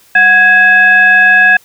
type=tone with frequency modulation; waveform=sine; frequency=1661.2 Hz; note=G#6; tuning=in tune; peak=-3 dBFS; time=0.15-1.57 s; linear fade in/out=5 ms; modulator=926 Hz; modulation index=0.56; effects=white hiss -46 dBFS RMS until 1.64 s